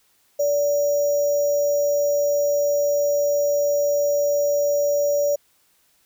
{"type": "tone with sample-and-hold", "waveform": "sine", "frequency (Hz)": 577, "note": "D5", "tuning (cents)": -31, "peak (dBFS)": -17, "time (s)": [0.39, 5.36], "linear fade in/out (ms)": 10, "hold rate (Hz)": 6300, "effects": ["white hiss -62 dBFS RMS until 6.05 s"]}